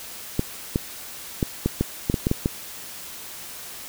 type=clicks; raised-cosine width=3 ms; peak=-7 dBFS; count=10; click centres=0.394 / 0.759 / 1.428 / 1.66 / 1.81 / 2.099 / 2.142 / 2.269 / 2.314 / 2.459 s; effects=white hiss -38 dBFS RMS until 3.88 s